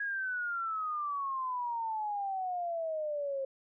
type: exponential sweep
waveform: sine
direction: down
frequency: 1663 to 533 Hz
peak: -32 dBFS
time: 0-3.45 s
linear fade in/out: 5 ms
effects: none